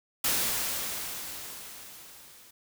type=noise with level ramp; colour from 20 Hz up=white; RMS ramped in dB=-26 to -54 dBFS; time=0.24-2.51 s; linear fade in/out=5 ms; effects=none